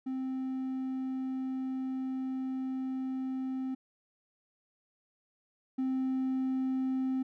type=tone pair in turn; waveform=triangle; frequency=261.6 / 261.6 Hz; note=C4 / C4; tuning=0 / 0 cents; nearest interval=unison; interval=0 cents; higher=neither; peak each=-30 / -26 dBFS; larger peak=second; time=0.06-3.75 / 5.78-7.23 s; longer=first; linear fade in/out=10 ms; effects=tanh soft clip ceiling -22 dBFS